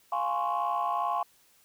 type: chord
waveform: sine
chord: Db major seventh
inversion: first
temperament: equal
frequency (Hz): 698.5 / 830.6 / 1046.5 / 1108.7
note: F5 / Ab5 / C6 / Db6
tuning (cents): 0 / 0 / 0 / 0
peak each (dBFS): -31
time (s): 0.12-1.23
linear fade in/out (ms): 5
effects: tanh soft clip ceiling -20 dBFS + white hiss -63 dBFS RMS until 1.64 s